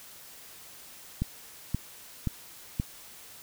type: click train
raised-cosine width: 5 ms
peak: -15 dBFS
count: 4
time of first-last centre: 1.22-2.799 s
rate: 1.9 Hz
effects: white hiss -49 dBFS RMS until 3.42 s